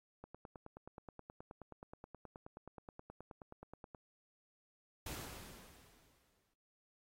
click train, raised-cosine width 1 ms, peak -36 dBFS, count 36, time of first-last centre 0.24-3.948 s, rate 9.44 Hz
pink noise with exponential decay, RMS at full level -44 dBFS, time 5.06-6.54 s, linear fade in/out 5 ms, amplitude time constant 320 ms
effects AAC 48 kbps

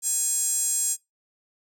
sawtooth tone with high-pass filter, 830.6 Hz, G#5, in tune, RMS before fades -25 dBFS, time 0.02-0.97 s, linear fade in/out 50 ms, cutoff 7700 Hz, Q 7.4, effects noise-tail reverb RT60 0.2 s tail -23 dB re dry

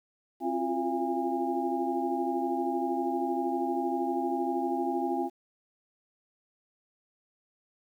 sine tone cluster, 266 / 344.2 / 356.9 / 684 / 815 Hz, C4 / F4 / F4 / F5 / G#5, +29 / -25 / +38 / -36 / -33 cents, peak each -33 / -32 / -37 / -37 / -32 dBFS, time 0.4-5.3 s, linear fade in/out 50 ms, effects 10-bit

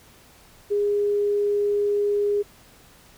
sine tone, 410 Hz, G#4, 22 cents flat, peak -19 dBFS, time 0.7-2.43 s, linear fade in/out 20 ms, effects pink hiss -52 dBFS RMS until 3.17 s

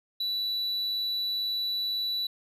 triangle tone, 3951 Hz, B7, in tune, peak -26 dBFS, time 0.2-2.27 s, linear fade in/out 5 ms, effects resampled to 32000 Hz

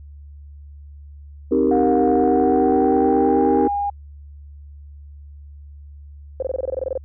sine chord, C minor seventh, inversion none, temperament equal, 261.6 / 311.1 / 392 / 466.2 Hz, C4 / Eb4 / G4 / Bb4, 0 / 0 / 0 / 0 cents, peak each -19 dBFS, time 1.51-3.68 s, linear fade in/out 10 ms
sine tone with pitch glide, 723 to 811.5 Hz, F#5 to G#5, -40 to -40 cents, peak -19 dBFS, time 1.71-3.9 s, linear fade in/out 5 ms, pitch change +200 cents, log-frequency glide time 2.12-3.62 s
sine tone bursts, 523.3 Hz, C5, in tune, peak -19 dBFS, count 13, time 6.4-6.976 s, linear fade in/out 2 ms, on 24 ms, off 22 ms
effects tanh soft clip ceiling -7 dBFS + added 72 Hz sine -37 dBFS peak until 7.04 s

